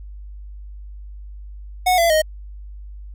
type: tone with pitch steps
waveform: square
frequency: 733 / 676.1 / 623.5 Hz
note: F#5 / E5 / D#5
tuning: -16 / +44 / +3 cents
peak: -14 dBFS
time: 1.86-2.22 s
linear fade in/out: 10 ms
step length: 120 ms
effects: added 50 Hz sine -33 dBFS peak until 3.14 s